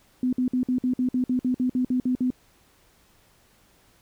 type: tone bursts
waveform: sine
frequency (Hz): 252.4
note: B3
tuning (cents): +38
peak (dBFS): -20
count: 14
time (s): 0.23-2.304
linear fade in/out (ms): 2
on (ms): 98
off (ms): 54
effects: pink hiss -60 dBFS RMS until 4.01 s